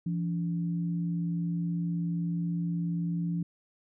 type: tone pair together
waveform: sine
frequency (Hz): 169.6 / 288.5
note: E3 / D4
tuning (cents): +50 / -31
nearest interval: major sixth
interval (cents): 919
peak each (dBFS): -28 / -39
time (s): 0.06-3.43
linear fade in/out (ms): 5
effects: none